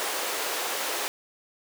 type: high-pass noise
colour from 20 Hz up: pink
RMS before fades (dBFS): -30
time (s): 0-1.08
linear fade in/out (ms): 0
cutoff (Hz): 400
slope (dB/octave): 24
effects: none